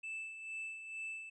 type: tone with tremolo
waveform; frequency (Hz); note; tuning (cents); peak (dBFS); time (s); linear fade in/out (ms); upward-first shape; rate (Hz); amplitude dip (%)
triangle; 2637; E7; 0; -38; 0.03-1.3; 10; sine; 2.2; 55
effects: resampled to 24000 Hz